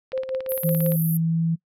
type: click train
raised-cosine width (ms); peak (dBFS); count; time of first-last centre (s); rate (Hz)
0.3; -22; 15; 0.12-0.92; 17.5
type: tone with tremolo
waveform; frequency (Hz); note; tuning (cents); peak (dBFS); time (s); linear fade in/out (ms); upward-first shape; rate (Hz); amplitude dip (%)
sine; 523.3; C5; 0; -22; 0.13-0.96; 5; sine; 5.7; 70
type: band-pass noise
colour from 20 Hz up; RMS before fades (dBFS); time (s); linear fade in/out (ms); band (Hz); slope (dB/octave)
white; -31; 0.49-1.17; 2; 11000 to 14000; 96
type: tone with pitch glide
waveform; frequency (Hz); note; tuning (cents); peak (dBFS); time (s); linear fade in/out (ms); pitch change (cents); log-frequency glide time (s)
sine; 162.5 to 164.96; E3 to E3; -24 to +2; -19; 0.63-1.56; 20; +26; 1.03-1.41
effects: noise-tail reverb RT60 0.1 s tail -23 dB re dry